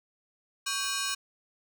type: ring-modulated tone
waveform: 10% pulse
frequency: 1348 Hz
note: E6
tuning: 38 cents sharp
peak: -18 dBFS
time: 0.66-1.15 s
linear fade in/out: 10 ms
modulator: 228 Hz
effects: none